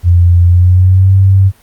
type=tone with pitch glide; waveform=sine; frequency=87.31 to 96.32 Hz; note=F2 to G2; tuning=0 to -30 cents; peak=-3 dBFS; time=0.03-1.52 s; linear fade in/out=50 ms; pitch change=+170 cents; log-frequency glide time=0.46-1.14 s; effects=pink hiss -46 dBFS RMS until 1.62 s + Opus 48 kbps